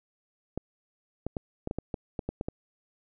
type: clicks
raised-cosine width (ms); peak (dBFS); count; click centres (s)
2; -18; 11; 0.576 / 1.266 / 1.368 / 1.674 / 1.711 / 1.786 / 1.942 / 2.192 / 2.29 / 2.411 / 2.485
effects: none